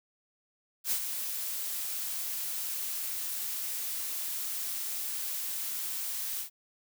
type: noise with ADSR envelope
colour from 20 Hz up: blue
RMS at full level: -28 dBFS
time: 0.84-6.5 s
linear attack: 75 ms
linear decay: 76 ms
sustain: -7 dB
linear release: 100 ms
effects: none